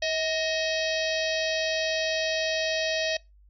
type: harmonic tone with a mistuned harmonic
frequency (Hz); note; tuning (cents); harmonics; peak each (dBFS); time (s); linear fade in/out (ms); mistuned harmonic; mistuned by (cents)
639; D#5; +46; 1 / 3 / 4 / 5 / 6 / 7 / 8 / 9; -28 / -33 / -34 / -35 / -36 / -36 / -37 / -38; 0.02-3.17; 5; 3; -50
effects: noise-tail reverb RT60 0.2 s tail -22 dB re dry + added 50 Hz sine -53 dBFS peak until 3.49 s